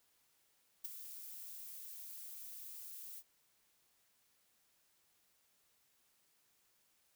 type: noise with ADSR envelope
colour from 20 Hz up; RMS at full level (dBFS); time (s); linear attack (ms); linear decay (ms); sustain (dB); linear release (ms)
violet; -40; 0.84-3.23; 10; 16; -10; 53
effects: white hiss -75 dBFS RMS until 7.15 s